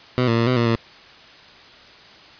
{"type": "tone with pitch steps", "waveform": "15% pulse", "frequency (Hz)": [125.8, 115.5, 116.3, 126.9, 117.8, 115.1], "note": ["B2", "A#2", "A#2", "B2", "A#2", "A#2"], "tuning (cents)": [32, -16, -4, 47, 19, -22], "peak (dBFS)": -10, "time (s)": [0.18, 0.756], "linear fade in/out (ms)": 0, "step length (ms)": 96, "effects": ["white hiss -45 dBFS RMS until 2.39 s", "resampled to 11025 Hz"]}